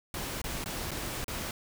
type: noise with dropouts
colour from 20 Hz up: pink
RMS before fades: -36 dBFS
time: 0.14-1.51 s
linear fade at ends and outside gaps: 2 ms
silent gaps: 0.417-0.44 / 0.642-0.659 / 0.909-0.915 / 1.244-1.28 s
effects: none